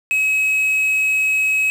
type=tone with quantisation; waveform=triangle; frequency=2558 Hz; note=D#7; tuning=47 cents sharp; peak=-13 dBFS; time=0.11-1.7 s; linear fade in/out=0 ms; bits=6; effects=none